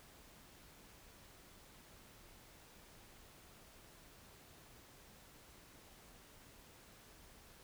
silence, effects pink hiss -61 dBFS RMS until 7.63 s

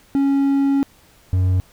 triangle tone pair in turn, 276.7 / 92.34 Hz, C#4 / F#2, -3 / -3 cents, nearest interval octave + perfect fifth, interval 1900 cents, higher first, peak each -12 dBFS, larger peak neither, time 0.15-0.83 / 1.33-1.6 s, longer first, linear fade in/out 0 ms, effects pink hiss -52 dBFS RMS until 1.72 s

